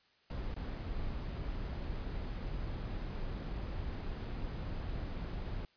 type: noise with dropouts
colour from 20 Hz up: brown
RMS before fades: -39 dBFS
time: 0.3-5.65 s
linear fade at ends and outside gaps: 2 ms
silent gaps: 0.542-0.563 s
effects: white hiss -69 dBFS RMS until 5.76 s + resampled to 11025 Hz